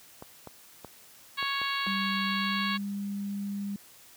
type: clicks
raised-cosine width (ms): 1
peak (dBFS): -27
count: 6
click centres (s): 0.224 / 0.473 / 0.847 / 1.427 / 1.616 / 1.866
type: harmonic tone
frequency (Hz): 554.4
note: C#5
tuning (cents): 0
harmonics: 2 / 3 / 4 / 5 / 6 / 7 / 8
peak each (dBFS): -33 / -35 / -36 / -37 / -38 / -38 / -39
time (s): 1.37-2.78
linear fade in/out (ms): 20
type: tone with pitch glide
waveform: sine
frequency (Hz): 196 to 200.8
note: G3 to G3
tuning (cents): 0 to +42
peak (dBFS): -31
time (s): 1.87-3.76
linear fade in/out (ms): 2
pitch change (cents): +42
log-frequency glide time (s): 2.27-2.78
effects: white hiss -54 dBFS RMS until 4.16 s + high-pass 60 Hz 12 dB/octave